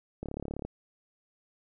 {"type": "click train", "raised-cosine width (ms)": 2, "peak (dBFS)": -23, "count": 16, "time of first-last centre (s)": [0.23, 0.65], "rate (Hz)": 35.7, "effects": []}